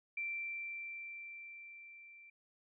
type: tone with level ramp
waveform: sine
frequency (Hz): 2349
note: D7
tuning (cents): 0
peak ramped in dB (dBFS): -36 to -55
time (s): 0.17-2.3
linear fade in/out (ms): 5
effects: none